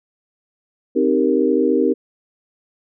sine chord, C minor seventh, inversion none, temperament equal, 261.6 / 311.1 / 392 / 466.2 Hz, C4 / Eb4 / G4 / Bb4, 0 / 0 / 0 / 0 cents, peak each -19 dBFS, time 0.95-1.94 s, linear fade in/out 20 ms, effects none

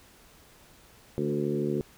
harmonic tone with a mistuned harmonic, 73 Hz, D2, 10 cents flat, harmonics 2 / 3 / 4 / 5 / 6 / 7, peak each -33 / -32 / -34 / -30 / -35 / -41 dBFS, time 1.18-1.81 s, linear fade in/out 0 ms, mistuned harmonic 6, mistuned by +15 cents, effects pink hiss -56 dBFS RMS until 1.97 s

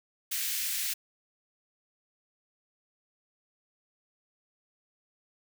white high-pass noise, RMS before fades -32 dBFS, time 0.31-0.94 s, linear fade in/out 10 ms, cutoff 1800 Hz, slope 24 dB/octave, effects none

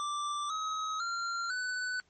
square tone with pitch steps, 1174.7 / 1273.6 / 1380.9 / 1497.2 Hz, D6 / D#6 / F6 / F#6, 0 / +40 / -20 / +20 cents, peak -33 dBFS, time 0-2 s, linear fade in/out 0 ms, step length 500 ms, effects pink hiss -70 dBFS RMS until 2.09 s + MP3 32 kbps

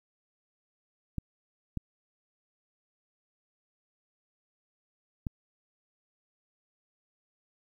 clicks, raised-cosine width 5 ms, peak -20 dBFS, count 3, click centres 1.183 / 1.773 / 5.268 s, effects 10-bit

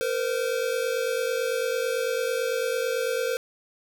square tone pair together, 464.2 / 513.2 Hz, A#4 / C5, -7 / -34 cents, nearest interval major second, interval 173 cents, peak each -28 dBFS, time 0.01-3.37 s, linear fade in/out 0 ms, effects none

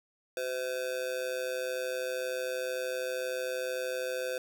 square tone with amplitude modulation, 511 Hz, C5, 41 cents flat, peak -29 dBFS, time 0.37-4.38 s, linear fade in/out 2 ms, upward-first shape sine, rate 133 Hz, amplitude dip 80%, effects none

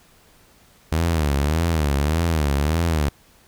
sawtooth tone with vibrato, 76.8 Hz, D#2, 22 cents flat, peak -14 dBFS, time 0.92-3.09 s, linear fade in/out 0 ms, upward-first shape sine, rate 1.7 Hz, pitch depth 170 cents each way, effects pink hiss -54 dBFS RMS until 3.47 s

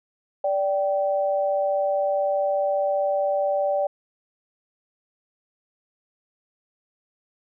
sine tone pair together, 582.8 / 778 Hz, D5 / G5, -13 / -13 cents, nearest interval perfect fourth, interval 500 cents, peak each -21 / -26 dBFS, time 0.44-3.87 s, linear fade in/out 5 ms, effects none

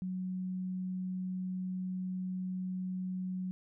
sine tone, 184.8 Hz, F#3, 2 cents flat, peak -34 dBFS, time 0.02-3.51 s, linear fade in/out 0 ms, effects none

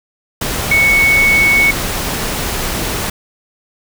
sine tone in noise, 2217 Hz, C#7, in tune, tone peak -8 dBFS, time 0.71-1.71 s, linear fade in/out 5 ms, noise pink, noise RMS -19 dBFS, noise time 0.41-3.1 s, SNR +8 dB, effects none

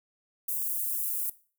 white high-pass noise, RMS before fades -31 dBFS, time 0.48-1.3 s, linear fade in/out 5 ms, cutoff 10000 Hz, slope 24 dB/octave, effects noise-tail reverb RT60 0.4 s tail -18 dB re dry

